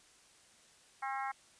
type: harmonic tone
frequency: 269.2 Hz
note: C4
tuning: 49 cents sharp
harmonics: 3 / 4 / 5 / 6 / 7 / 8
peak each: -38 / -42 / -43 / -47 / -47 / -48 dBFS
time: 1.02-1.32 s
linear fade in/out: 10 ms
effects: white hiss -63 dBFS RMS until 1.59 s + resampled to 22050 Hz